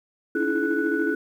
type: tone cluster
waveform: sine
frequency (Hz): 282.7 / 321.5 / 335.1 / 425.2 / 1480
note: C#4 / E4 / E4 / G#4 / F#6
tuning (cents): +34 / -43 / +29 / +41 / 0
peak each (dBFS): -27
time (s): 0.35-1.15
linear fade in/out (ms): 5
effects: tanh soft clip ceiling -11 dBFS + 9-bit